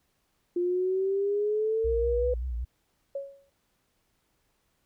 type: exponential sweep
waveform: sine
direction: up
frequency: 349 to 498.4 Hz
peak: -24 dBFS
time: 0.56-2.34 s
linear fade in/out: 5 ms
type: tone with vibrato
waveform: sine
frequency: 60.8 Hz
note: B1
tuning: 26 cents flat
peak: -29 dBFS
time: 1.84-2.65 s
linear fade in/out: 10 ms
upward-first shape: sine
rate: 5.2 Hz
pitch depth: 100 cents each way
type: tone with exponential decay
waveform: sine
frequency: 554.4 Hz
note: C#5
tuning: in tune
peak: -28 dBFS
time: 3.15-3.5 s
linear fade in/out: 5 ms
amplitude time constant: 75 ms
effects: pink hiss -73 dBFS RMS until 4.85 s